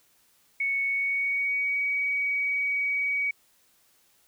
sine tone with pitch glide, 2217 to 2261 Hz, C#7 to C#7, 0 to +34 cents, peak -24 dBFS, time 0.6-3.31 s, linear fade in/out 5 ms, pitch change +34 cents, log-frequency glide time 0.84-1.81 s, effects white hiss -64 dBFS RMS until 4.27 s

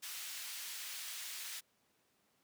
pink high-pass noise, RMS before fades -45 dBFS, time 0.02-1.61 s, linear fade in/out 20 ms, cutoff 2400 Hz, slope 12 dB/octave, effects pink hiss -75 dBFS RMS until 2.43 s + high-pass 150 Hz 12 dB/octave

